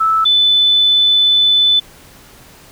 sine tone pair in turn, 1312 / 3503 Hz, E6 / A7, -9 / -8 cents, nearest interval octave + perfect fourth, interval 1701 cents, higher second, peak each -10 / -8 dBFS, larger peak second, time 0-0.25 / 0.25-1.8 s, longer second, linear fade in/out 10 ms, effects pink hiss -42 dBFS RMS until 2.71 s

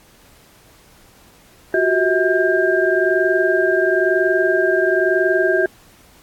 sine tone cluster, 360.3 / 381.3 / 642 / 1598 Hz, F#4 / G4 / E5 / G6, -46 / -48 / -46 / +33 cents, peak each -19 dBFS, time 1.74-5.66 s, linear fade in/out 2 ms, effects pink hiss -50 dBFS RMS until 6.22 s + AAC 64 kbps

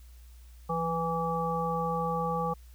harmonic tone with a mistuned harmonic, 164.81 Hz, E3, in tune, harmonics 1 / 3 / 5 / 7, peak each -33 / -33 / -33 / -33 dBFS, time 0.69-2.54 s, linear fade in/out 10 ms, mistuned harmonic 1, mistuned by +47 cents, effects added 60 Hz sine -48 dBFS peak until 2.74 s + white hiss -63 dBFS RMS until 2.74 s

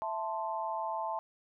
sine chord, A minor, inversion second, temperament equal with one note detuned, 661.5 / 880 / 1046.5 Hz, E5 / A5 / C6, +6 / 0 / 0 cents, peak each -38 / -35 / -39 dBFS, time 0.02-1.19 s, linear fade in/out 0 ms, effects none

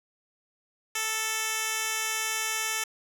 10% pulse tone with band-pass filter, 440.2 Hz, A4, 1 cent sharp, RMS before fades -30 dBFS, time 0.95-2.84 s, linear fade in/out 5 ms, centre 7000 Hz, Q 0.57, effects 9-bit

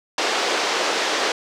pink band-pass noise, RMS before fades -22 dBFS, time 0.18-1.32 s, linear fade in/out 2 ms, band 360 to 6200 Hz, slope 24 dB/octave, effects none

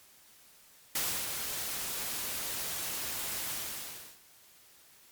white noise with ADSR envelope, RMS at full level -31 dBFS, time 0.95-4.2 s, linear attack 5 ms, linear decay 300 ms, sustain -5 dB, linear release 680 ms, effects white hiss -59 dBFS RMS until 5.11 s + MP3 96 kbps

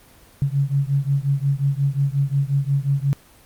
sine beating tone pair, 137 / 142.6 Hz, C#3 / C#3, -20 / +49 cents, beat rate 5.6 Hz, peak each -20 / -21 dBFS, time 0.42-3.13 s, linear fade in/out 0 ms, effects pink hiss -50 dBFS RMS until 3.45 s + Opus 24 kbps

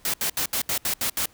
white noise bursts, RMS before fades -25 dBFS, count 8, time 0.05-1.258 s, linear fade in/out 2 ms, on 88 ms, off 72 ms, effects pink hiss -56 dBFS RMS until 1.33 s

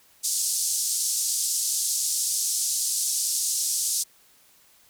white band-pass noise, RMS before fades -26 dBFS, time 0.23-4.04 s, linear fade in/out 20 ms, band 5100 to 10000 Hz, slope 24 dB/octave, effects white hiss -58 dBFS RMS until 4.89 s

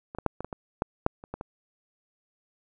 clicks, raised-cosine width 1 ms, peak -25 / -19 / -9 / -20 / -21 / -21 / -11 / -7 / -29 / -20 / -21 dBFS, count 11, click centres 0.149 / 0.186 / 0.263 / 0.406 / 0.446 / 0.528 / 0.821 / 1.064 / 1.239 / 1.34 / 1.411 s, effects none

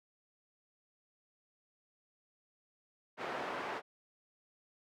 pink band-pass noise, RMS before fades -40 dBFS, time 3.17-3.82 s, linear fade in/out 50 ms, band 430 to 1800 Hz, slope 12 dB/octave, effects none

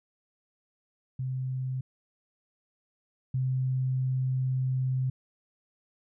sine tone pair in turn, 129.8 / 129.8 Hz, C3 / C3, -13 / -13 cents, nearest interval unison, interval 0 cents, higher neither, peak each -29 / -25 dBFS, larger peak second, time 1.19-1.81 / 3.34-5.1 s, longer second, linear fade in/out 5 ms, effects none

